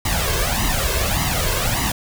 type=noise with flanger; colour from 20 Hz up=pink; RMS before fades=-20 dBFS; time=0.05-1.92 s; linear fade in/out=5 ms; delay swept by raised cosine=1 to 1.92 ms; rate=1.7 Hz; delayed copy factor=+0.75; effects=none